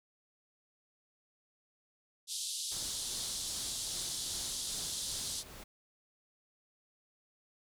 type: band-pass noise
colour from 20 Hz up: pink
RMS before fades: -39 dBFS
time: 2.27-5.44 s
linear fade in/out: 50 ms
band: 3400 to 11000 Hz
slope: 48 dB/octave
type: noise with tremolo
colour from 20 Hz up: pink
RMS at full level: -49 dBFS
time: 2.71-5.64 s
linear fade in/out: 10 ms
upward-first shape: sine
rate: 2.5 Hz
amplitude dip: 40%
effects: none